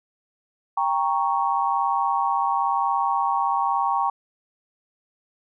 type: chord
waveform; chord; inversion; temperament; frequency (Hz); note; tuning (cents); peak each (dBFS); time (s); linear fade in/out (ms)
sine; G diminished; none; equal with one note detuned; 791.3 / 932.3 / 1108.7; G5 / Bb5 / Db6; +16 / 0 / 0; -24; 0.77-4.1; 5
effects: none